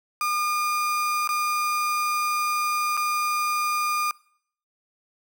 35% pulse tone with dropouts, 1212 Hz, D#6, 46 cents flat, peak -21 dBFS, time 0.21-4.11 s, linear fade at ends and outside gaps 1 ms, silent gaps 1.275-1.29 / 2.969-2.974 s, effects noise-tail reverb RT60 0.6 s tail -23 dB re dry

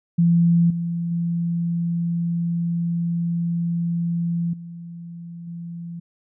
sine tone with level steps, 170 Hz, F3, 46 cents flat, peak -13 / -22 / -20 / -33 / -30 dBFS, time 0.18-6 s, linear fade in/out 10 ms, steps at 0.7 / 1.11 / 4.53 / 5.47 s, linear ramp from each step 5 ms, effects none

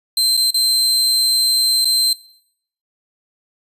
sawtooth tone with dropouts, 4114 Hz, C8, 30 cents flat, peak -11 dBFS, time 0.17-2.13 s, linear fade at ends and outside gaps 2 ms, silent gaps 0.368-0.374 / 0.506-0.543 / 1.846-1.854 s, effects noise-tail reverb RT60 0.7 s tail -19 dB re dry + resampled to 32000 Hz

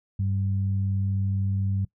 sine tone pair together, 98.14 / 193.8 Hz, G2 / G3, +2 / -20 cents, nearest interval octave, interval 1178 cents, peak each -23 / -33 dBFS, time 0.19-1.85 s, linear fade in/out 5 ms, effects noise-tail reverb RT60 0.1 s tail -21 dB re dry

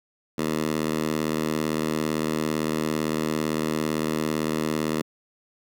10% pulse tone with high-pass filter, 77.78 Hz, D#2, in tune, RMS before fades -26 dBFS, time 0.38-5.02 s, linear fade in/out 5 ms, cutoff 220 Hz, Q 1.2, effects none

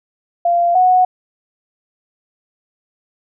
sine tone pair in turn, 692 / 735.6 Hz, F5 / F#5, -16 / -10 cents, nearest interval minor second, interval 106 cents, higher second, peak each -11 / -8 dBFS, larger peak second, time 0.45-0.75 / 0.75-1.05 s, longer neither, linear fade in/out 5 ms, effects none

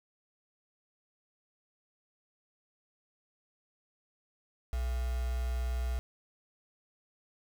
sine tone with quantisation, 61.6 Hz, B1, 4 cents flat, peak -30 dBFS, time 4.73-5.99 s, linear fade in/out 0 ms, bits 7, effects none

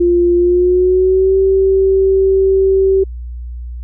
sine tone with pitch glide, 349.2 to 385.2 Hz, F4 to G4, 0 to -30 cents, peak -8 dBFS, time 0-3.04 s, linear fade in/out 10 ms, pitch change +170 cents, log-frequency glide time 0.35-1.37 s, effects added 60 Hz sine -23 dBFS peak until 3.83 s

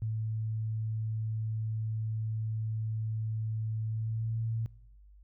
sine tone with pitch glide, 110 to 112.9 Hz, A2 to A2, 0 to +45 cents, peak -30 dBFS, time 0.02-4.66 s, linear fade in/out 0 ms, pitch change +45 cents, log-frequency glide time 3.86-4.39 s, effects noise-tail reverb RT60 0.8 s tail -22 dB re dry + added 50 Hz sine -53 dBFS peak until 5.23 s

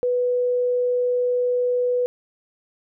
sine tone, 493.5 Hz, B4, 1 cent flat, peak -18 dBFS, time 0.03-2.06 s, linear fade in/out 0 ms, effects none

